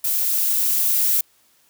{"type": "noise with level ramp", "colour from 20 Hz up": "violet", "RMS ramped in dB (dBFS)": [-21, -18], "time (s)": [0.04, 1.21], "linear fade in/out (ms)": 5, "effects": ["white hiss -59 dBFS RMS until 1.69 s"]}